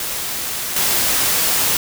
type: noise with level steps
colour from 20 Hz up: white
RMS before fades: -24 / -17 dBFS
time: 0-1.77 s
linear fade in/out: 2 ms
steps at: 0.76 s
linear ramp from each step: 5 ms
effects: none